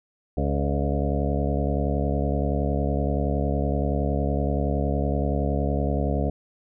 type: harmonic tone with a mistuned harmonic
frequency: 70.7 Hz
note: C#2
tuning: 35 cents sharp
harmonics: 1 / 2 / 3 / 4 / 6 / 7 / 8 / 9 / 10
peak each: -25 / -28 / -30 / -31 / -33 / -33 / -34 / -35 / -35 dBFS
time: 0.37-6.3 s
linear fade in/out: 5 ms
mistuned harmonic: 8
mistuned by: +28 cents
effects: none